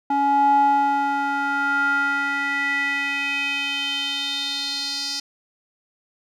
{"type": "tone with band-pass filter sweep", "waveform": "square", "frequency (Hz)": 280.5, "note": "C#4", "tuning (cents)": 21, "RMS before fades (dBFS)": -22, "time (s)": [0.1, 5.2], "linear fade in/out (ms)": 5, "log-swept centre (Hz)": [710, 5000], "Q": 4.9, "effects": []}